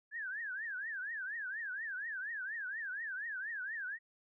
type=tone with vibrato; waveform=sine; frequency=1661.2 Hz; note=G#6; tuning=in tune; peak=-38 dBFS; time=0.11-3.99 s; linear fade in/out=50 ms; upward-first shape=triangle; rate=4.2 Hz; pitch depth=240 cents each way; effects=none